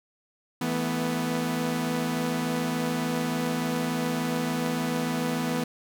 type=chord; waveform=sawtooth; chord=E suspended fourth; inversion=none; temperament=equal with one note detuned; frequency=163.49 / 220 / 246.9 Hz; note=E3 / A3 / B3; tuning=-14 / 0 / 0 cents; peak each=-27 / -30 / -24 dBFS; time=0.61-5.64 s; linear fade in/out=5 ms; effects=none